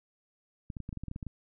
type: clicks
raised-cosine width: 5 ms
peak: -26 dBFS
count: 12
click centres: 0.702 / 0.768 / 0.803 / 0.891 / 0.928 / 0.973 / 1.036 / 1.083 / 1.114 / 1.161 / 1.228 / 1.267 s
effects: none